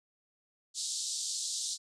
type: band-pass noise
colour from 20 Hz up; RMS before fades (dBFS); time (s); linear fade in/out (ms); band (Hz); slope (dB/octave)
white; -36; 0.74-1.78; 50; 3700 to 8500; 48
effects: none